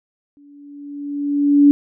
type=tone with exponential growth; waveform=sine; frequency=286.9 Hz; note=D4; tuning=40 cents flat; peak=-5 dBFS; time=0.37-1.71 s; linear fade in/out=0 ms; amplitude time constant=290 ms; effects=none